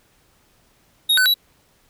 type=tone with pitch steps; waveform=square; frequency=3755 / 1509 / 3919 Hz; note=A#7 / F#6 / B7; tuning=+12 / +34 / -14 cents; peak=-14 dBFS; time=1.09-1.342 s; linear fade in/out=10 ms; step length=84 ms; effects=pink hiss -59 dBFS RMS until 1.89 s